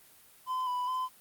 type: tone with vibrato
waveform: triangle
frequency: 1007 Hz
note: B5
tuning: 33 cents sharp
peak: -28 dBFS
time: 0.46-1.09 s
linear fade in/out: 50 ms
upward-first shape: square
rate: 2.4 Hz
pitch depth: 26 cents each way
effects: white hiss -58 dBFS RMS until 1.2 s + Opus 32 kbps